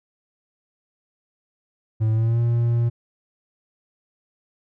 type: tone with pitch glide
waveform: triangle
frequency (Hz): 110 to 117.9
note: A2 to A#2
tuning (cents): 0 to +20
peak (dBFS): -15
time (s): 2-2.9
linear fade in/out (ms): 20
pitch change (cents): +120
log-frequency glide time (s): 2.12-2.4
effects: none